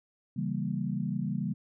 sine chord, C# diminished seventh, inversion none, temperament equal, 138.59 / 164.81 / 196 / 233.1 Hz, C#3 / E3 / G3 / Bb3, 0 / 0 / 0 / 0 cents, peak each -35 / -35 / -33 / -36 dBFS, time 0.36-1.54 s, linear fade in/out 10 ms, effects none

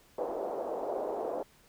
pink band-pass noise, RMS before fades -35 dBFS, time 0.18-1.43 s, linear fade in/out 5 ms, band 410 to 710 Hz, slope 24 dB/octave, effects pink hiss -62 dBFS RMS until 1.68 s

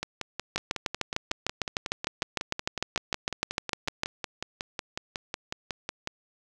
two click trains, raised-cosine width 0.2 ms, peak -9 / -14 dBFS, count 24 / 34, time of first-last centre 0.56-4.034 / 0.03-6.074 s, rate 6.62 / 5.46 Hz, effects none

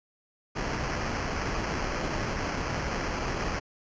pink noise with sample-and-hold, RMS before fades -31 dBFS, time 0.55-3.6 s, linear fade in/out 20 ms, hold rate 3675 Hz, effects resampled to 16000 Hz

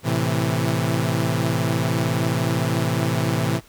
sawtooth chord, A minor, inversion none, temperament equal with one note detuned, 111.15 / 130.81 / 164.81 Hz, A2 / C3 / E3, +18 / 0 / 0 cents, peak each -20 dBFS, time 0.03-3.61 s, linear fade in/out 50 ms, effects pink hiss -51 dBFS RMS until 3.68 s

